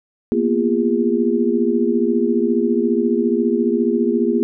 sine tone cluster, 231.1 / 245.7 / 345.4 / 407.7 Hz, A#3 / B3 / F4 / G#4, -15 / -9 / -19 / -32 cents, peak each -20 dBFS, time 0.32-4.43 s, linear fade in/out 0 ms, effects none

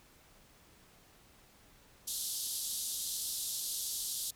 white band-pass noise, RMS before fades -38 dBFS, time 2.07-4.31 s, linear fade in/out 10 ms, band 3400 to 13000 Hz, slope 48 dB/octave, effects pink hiss -62 dBFS RMS until 4.35 s

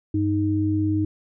sine tone pair together, 98 / 311.1 Hz, G2 / D#4, 0 / 0 cents, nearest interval octave + minor sixth, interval 2000 cents, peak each -23 / -21 dBFS, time 0.14-1.05 s, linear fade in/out 5 ms, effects none

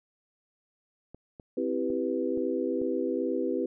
clicks, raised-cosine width 2 ms, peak -31 dBFS, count 5, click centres 1.146 / 1.398 / 1.902 / 2.375 / 2.816 s
sine chord, C major seventh, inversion none, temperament equal, 261.6 / 329.6 / 392 / 493.9 Hz, C4 / E4 / G4 / B4, 0 / 0 / 0 / 0 cents, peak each -32 dBFS, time 1.57-3.66 s, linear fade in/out 5 ms
effects none

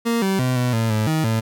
30% pulse tone with pitch steps, 232.5 / 192.6 / 127.4 / 124.3 / 113 / 108.3 / 157.7 / 112 Hz, A#3 / G3 / C3 / B2 / A2 / A2 / D#3 / A2, -4 / -30 / -46 / +12 / +47 / -27 / +24 / +31 cents, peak -15 dBFS, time 0.05-1.41 s, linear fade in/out 20 ms, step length 170 ms, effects none

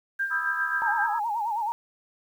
sine tone with tremolo, 1592 Hz, G6, 26 cents sharp, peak -23 dBFS, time 0.19-1.07 s, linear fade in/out 10 ms, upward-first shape sine, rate 7.5 Hz, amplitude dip 60%
sine chord, E major seventh, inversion second, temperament equal, 987.8 / 1244.5 / 1318.5 / 1661.2 Hz, B5 / D#6 / E6 / G#6, 0 / 0 / 0 / 0 cents, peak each -36 / -36 / -33 / -36 dBFS, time 0.3-1.2 s, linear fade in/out 20 ms
sine tone with vibrato, 880 Hz, A5, in tune, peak -25 dBFS, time 0.82-1.72 s, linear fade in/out 0 ms, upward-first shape sine, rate 9.4 Hz, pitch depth 130 cents each way
effects 9-bit

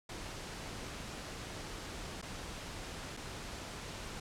pink noise with dropouts, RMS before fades -44 dBFS, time 0.09-4.2 s, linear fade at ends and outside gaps 5 ms, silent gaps 2.216-2.225 / 3.168-3.171 s, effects low-pass 8000 Hz 12 dB/octave

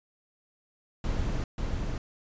brown noise with echo, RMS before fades -29 dBFS, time 1.04-1.44 s, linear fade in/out 2 ms, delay 540 ms, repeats 1, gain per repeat -2 dB, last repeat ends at 1.98 s, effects resampled to 16000 Hz

